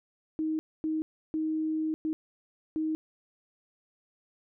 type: tone bursts at uneven times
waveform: sine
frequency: 314.1 Hz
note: D#4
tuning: 16 cents sharp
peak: -27 dBFS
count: 5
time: 0.39-0.59 / 0.84-1.02 / 1.34-1.94 / 2.05-2.13 / 2.76-2.95 s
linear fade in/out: 0 ms
effects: none